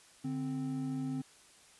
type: tone pair together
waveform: triangle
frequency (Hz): 146.8 / 261.6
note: D3 / C4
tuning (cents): 0 / 0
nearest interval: minor seventh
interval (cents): 1000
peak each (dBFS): -37 / -33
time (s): 0.24-1.22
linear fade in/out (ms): 10
effects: white hiss -60 dBFS RMS until 1.79 s + resampled to 24000 Hz